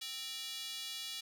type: tone with high-pass filter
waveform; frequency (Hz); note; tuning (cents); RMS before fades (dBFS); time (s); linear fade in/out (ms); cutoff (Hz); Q
square; 261.6; C4; 0; -43; 0.01-1.21; 10; 3500; 2.5
effects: none